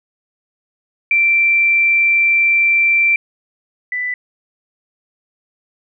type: tone pair in turn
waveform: sine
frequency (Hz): 2349 / 1987.9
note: D7 / B6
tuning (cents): 0 / +11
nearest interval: minor third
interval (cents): 289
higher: first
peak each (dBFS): -10 / -18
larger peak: first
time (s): 1.11-3.16 / 3.92-4.14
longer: first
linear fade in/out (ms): 2
effects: none